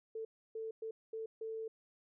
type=tone bursts at uneven times; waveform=sine; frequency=444.7 Hz; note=A4; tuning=18 cents sharp; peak=-39 dBFS; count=5; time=0.15-0.25 / 0.55-0.71 / 0.82-0.91 / 1.13-1.26 / 1.41-1.68 s; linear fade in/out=5 ms; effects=none